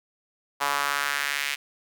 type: tone with high-pass filter sweep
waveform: sawtooth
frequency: 142.4 Hz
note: C#3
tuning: 47 cents sharp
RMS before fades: -27 dBFS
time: 0.6-1.56 s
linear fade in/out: 20 ms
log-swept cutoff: 960 to 2300 Hz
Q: 2.1
effects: none